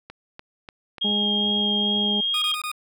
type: click train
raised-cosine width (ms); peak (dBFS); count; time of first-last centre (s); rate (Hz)
0.3; -22; 4; 0.1-0.982; 3.4
type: tone with vibrato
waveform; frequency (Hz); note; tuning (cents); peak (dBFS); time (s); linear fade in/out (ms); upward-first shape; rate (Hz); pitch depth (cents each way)
sine; 3243; G#7; -42; -21; 1.01-2.55; 10; sine; 2.4; 9
type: harmonic tone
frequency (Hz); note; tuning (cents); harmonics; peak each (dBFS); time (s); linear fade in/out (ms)
206.9; G#3; -6; 1 / 2 / 3 / 4; -25 / -32 / -39 / -35; 1.04-2.21; 10
type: tone bursts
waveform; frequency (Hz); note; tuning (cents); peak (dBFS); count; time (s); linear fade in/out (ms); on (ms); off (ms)
20% pulse; 1233; D#6; -16; -22; 4; 2.34-2.716; 2; 79; 20
effects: none